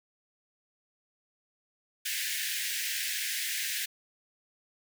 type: high-pass noise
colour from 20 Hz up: pink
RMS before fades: -33 dBFS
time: 2.05-3.86 s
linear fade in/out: 10 ms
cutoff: 1600 Hz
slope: 96 dB/octave
effects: none